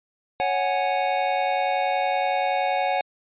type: chord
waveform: square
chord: C# suspended fourth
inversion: none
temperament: equal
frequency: 554.4 / 740 / 830.6 Hz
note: C#5 / F#5 / G#5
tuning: 0 / 0 / 0 cents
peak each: -28 / -24 / -28 dBFS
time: 0.4-3.01 s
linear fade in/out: 0 ms
effects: resampled to 8000 Hz